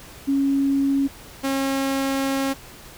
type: tone pair in turn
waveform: sine / sawtooth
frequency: 275.9 / 271.2 Hz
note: C#4 / C#4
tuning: -8 / -38 cents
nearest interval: unison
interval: 30 cents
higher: first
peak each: -17 dBFS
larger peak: neither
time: 0.27-1.08 / 1.43-2.54 s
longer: second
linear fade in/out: 20 ms
effects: pink hiss -43 dBFS RMS until 2.97 s